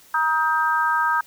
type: harmonic tone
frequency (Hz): 315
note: D#4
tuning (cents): +21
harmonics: 3 / 4 / 5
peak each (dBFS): -22 / -22 / -22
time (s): 0.14-1.21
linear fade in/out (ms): 5
effects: white hiss -51 dBFS RMS until 1.26 s